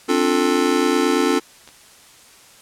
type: chord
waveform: square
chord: D minor seventh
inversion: third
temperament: just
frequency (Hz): 264.3 / 293.7 / 352.4 / 440.5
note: C4 / D4 / F4 / A4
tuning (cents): +18 / 0 / +16 / +2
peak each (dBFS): -22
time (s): 0.08-1.4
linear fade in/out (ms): 20
type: clicks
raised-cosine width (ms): 0.2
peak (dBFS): -24 / -27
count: 2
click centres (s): 1.676 / 1.689
effects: white hiss -47 dBFS RMS until 2.61 s + low-pass 10000 Hz 12 dB/octave